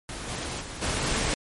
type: noise with level steps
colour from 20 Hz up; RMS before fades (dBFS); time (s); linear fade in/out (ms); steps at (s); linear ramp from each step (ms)
pink; -36 / -33 / -38 / -28 / -26; 0.09-1.34; 0; 0.27 / 0.6 / 0.81 / 1.03; 20
effects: MP3 48 kbps